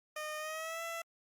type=tone with pitch glide; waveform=15% pulse; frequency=612 to 667.4 Hz; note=D#5 to E5; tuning=-29 to +21 cents; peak=-32 dBFS; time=0.16-1.02 s; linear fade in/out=5 ms; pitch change=+150 cents; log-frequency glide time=0.38-0.83 s; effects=Opus 48 kbps